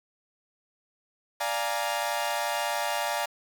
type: chord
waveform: sawtooth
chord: Bb dominant seventh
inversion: first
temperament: equal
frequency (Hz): 587.3 / 698.5 / 830.6 / 932.3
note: D5 / F5 / Ab5 / Bb5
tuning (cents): 0 / 0 / 0 / 0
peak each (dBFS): -29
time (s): 1.4-3.26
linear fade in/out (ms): 10
effects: 8-bit